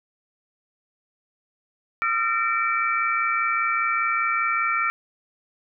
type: tone cluster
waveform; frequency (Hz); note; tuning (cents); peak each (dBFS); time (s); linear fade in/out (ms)
sine; 1235 / 1360 / 1822 / 2318; D#6 / F6 / A#6 / D7; -13 / -46 / -40 / -23; -31 / -23 / -29 / -25; 2.02-4.9; 0
effects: none